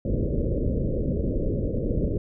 pink low-pass noise, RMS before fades -25 dBFS, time 0.05-2.18 s, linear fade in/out 5 ms, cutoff 580 Hz, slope 96 dB/octave, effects none

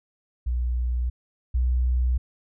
sine tone pair in turn, 60.9 / 62.14 Hz, B1 / B1, -24 / +11 cents, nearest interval unison, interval 35 cents, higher second, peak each -22 / -19 dBFS, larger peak second, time 0.46-1.1 / 1.54-2.18 s, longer neither, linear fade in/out 10 ms, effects none

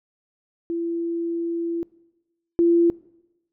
sine tone pair in turn, 337.2 / 340.3 Hz, E4 / F4, +39 / -45 cents, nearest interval unison, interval 16 cents, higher second, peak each -23 / -14 dBFS, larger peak second, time 0.7-1.83 / 2.59-2.9 s, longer first, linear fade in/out 0 ms, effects noise-tail reverb RT60 1.0 s tail -22 dB re dry

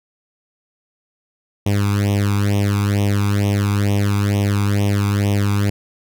sawtooth tone with flanger, 101.3 Hz, G#2, 43 cents flat, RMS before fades -17 dBFS, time 1.66-5.7 s, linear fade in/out 5 ms, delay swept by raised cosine 0.33 to 0.84 ms, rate 2.2 Hz, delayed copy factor +1, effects none

